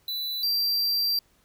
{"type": "tone pair in turn", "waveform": "square", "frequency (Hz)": [3976, 4712], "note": ["B7", "D8"], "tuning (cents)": [11, 5], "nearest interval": "minor third", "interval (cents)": 294, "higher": "second", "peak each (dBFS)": [-29, -23], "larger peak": "second", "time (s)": [[0.08, 0.43], [0.43, 1.19]], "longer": "second", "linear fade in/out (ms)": 2, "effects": ["pink hiss -64 dBFS RMS until 1.44 s"]}